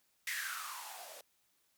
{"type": "noise with band-pass filter sweep", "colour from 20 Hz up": "violet", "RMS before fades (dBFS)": -43, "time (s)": [0.27, 1.21], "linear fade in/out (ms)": 2, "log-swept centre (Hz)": [2000, 540], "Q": 8.3, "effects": ["white hiss -75 dBFS RMS until 1.77 s"]}